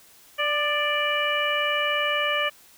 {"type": "harmonic tone with a mistuned harmonic", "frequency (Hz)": 587.3, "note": "D5", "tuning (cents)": 0, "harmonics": [1, 2, 3, 4, 5], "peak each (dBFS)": [-28, -28, -28, -28, -28], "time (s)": [0.38, 2.5], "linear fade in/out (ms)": 20, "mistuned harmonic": 2, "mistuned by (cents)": 27, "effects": ["white hiss -53 dBFS RMS until 2.77 s"]}